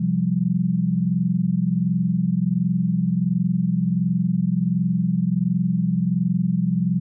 sine chord, C suspended fourth, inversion none, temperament equal, 130.81 / 174.61 / 196 Hz, C3 / F3 / G3, 0 / 0 / 0 cents, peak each -26 / -20 / -23 dBFS, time 0-7 s, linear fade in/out 10 ms, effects none

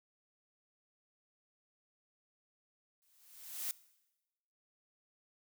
blue noise with exponential growth, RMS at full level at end -36 dBFS, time 3.02-3.71 s, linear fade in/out 0 ms, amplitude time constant 150 ms, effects noise-tail reverb RT60 1.0 s tail -20 dB re dry

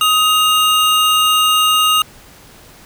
square tone pair together, 1256.3 / 2813 Hz, D#6 / F7, +16 / +12 cents, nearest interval octave + major second, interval 1396 cents, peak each -14 dBFS, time 0.01-2.02 s, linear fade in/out 2 ms, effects pink hiss -42 dBFS RMS until 2.85 s

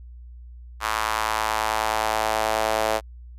sawtooth tone with high-pass filter sweep, 109.4 Hz, A2, 9 cents flat, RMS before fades -24 dBFS, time 0.8-3.01 s, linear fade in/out 50 ms, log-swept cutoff 1100 to 610 Hz, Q 2.4, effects added 60 Hz sine -39 dBFS peak until 3.38 s + resampled to 32000 Hz

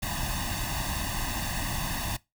pink noise with comb filter, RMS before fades -31 dBFS, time 0.02-2.17 s, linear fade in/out 10 ms, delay 1.1 ms, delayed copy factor +0.95, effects noise-tail reverb RT60 0.2 s tail -21 dB re dry

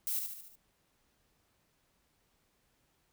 violet noise with echo, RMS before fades -34 dBFS, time 0.07-0.19 s, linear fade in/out 0 ms, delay 73 ms, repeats 5, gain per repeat -5 dB, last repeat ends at 0.555 s, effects pink hiss -74 dBFS RMS until 3.12 s

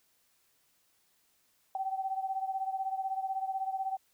sine beating tone pair, 765 / 781 Hz, G5 / G5, -42 / -7 cents, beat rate 16 Hz, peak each -33 / -37 dBFS, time 1.75-3.97 s, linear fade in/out 2 ms, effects white hiss -71 dBFS RMS until 4.13 s

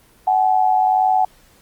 sine tone pair together, 748.5 / 850 Hz, F#5 / G#5, +20 / +40 cents, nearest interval major second, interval 220 cents, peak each -14 / -18 dBFS, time 0.27-1.25 s, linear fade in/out 5 ms, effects pink hiss -52 dBFS RMS until 1.61 s + Opus 24 kbps

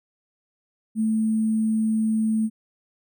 sine tone with sample-and-hold, 220 Hz, A3, in tune, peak -19 dBFS, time 0.95-2.5 s, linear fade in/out 50 ms, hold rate 8820 Hz, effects none

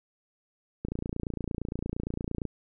click train, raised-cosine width 3 ms, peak -19 dBFS, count 47, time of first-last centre 0.85-2.453 s, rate 28.7 Hz, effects none

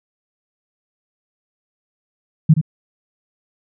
sine tone with echo, 156.4 Hz, D#3, 9 cents sharp, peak -5 dBFS, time 2.49-2.54 s, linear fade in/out 10 ms, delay 74 ms, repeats 1, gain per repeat -8 dB, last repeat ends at 2.614 s, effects none

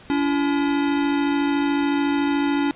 square tone pair together, 284.4 / 338.2 Hz, C#4 / E4, +45 / +44 cents, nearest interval minor third, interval 299 cents, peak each -20 / -27 dBFS, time 0.1-2.71 s, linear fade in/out 0 ms, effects pink hiss -46 dBFS RMS until 2.75 s + resampled to 8000 Hz

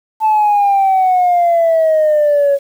sine exponential sweep, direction down, 880 to 554.4 Hz, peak -7 dBFS, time 0.2-2.59 s, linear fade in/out 50 ms, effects tanh soft clip ceiling -6 dBFS + 7-bit

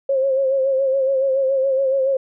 sine tone with vibrato, 536 Hz, C5, 42 cents sharp, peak -15 dBFS, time 0.09-2.17 s, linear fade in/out 5 ms, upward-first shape sine, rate 7.1 Hz, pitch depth 48 cents each way, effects none

